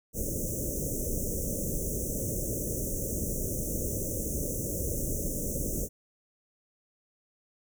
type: band-stop noise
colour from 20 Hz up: pink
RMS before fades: -32 dBFS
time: 0.13-5.89 s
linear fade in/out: 50 ms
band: 600 to 5900 Hz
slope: 96 dB/octave
effects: none